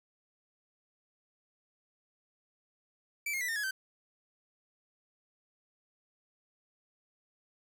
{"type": "tone with pitch steps", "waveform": "45% pulse", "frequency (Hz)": [2321, 2141, 1974.4, 1821, 1679.6, 1549.1], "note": ["D7", "C7", "B6", "A#6", "G#6", "G6"], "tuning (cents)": [-21, 39, -1, -41, 19, -21], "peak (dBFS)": -32, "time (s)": [3.26, 3.71], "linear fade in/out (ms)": 5, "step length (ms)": 75, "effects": []}